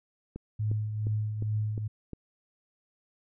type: click train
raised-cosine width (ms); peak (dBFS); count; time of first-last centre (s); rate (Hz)
3; -25; 6; 0.36-2.133; 2.82
type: tone with tremolo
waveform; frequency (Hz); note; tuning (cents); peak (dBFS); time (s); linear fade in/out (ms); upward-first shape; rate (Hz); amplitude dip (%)
sine; 107; A2; -48; -25; 0.59-1.88; 10; triangle; 2.3; 55
effects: none